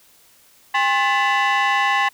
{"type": "tone with frequency modulation", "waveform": "sine", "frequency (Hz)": 130.81, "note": "C3", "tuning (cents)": 0, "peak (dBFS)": -13, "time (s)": [0.74, 2.09], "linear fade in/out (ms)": 10, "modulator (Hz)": 937, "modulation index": 2.4, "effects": ["tanh soft clip ceiling -14 dBFS", "white hiss -53 dBFS RMS until 2.13 s"]}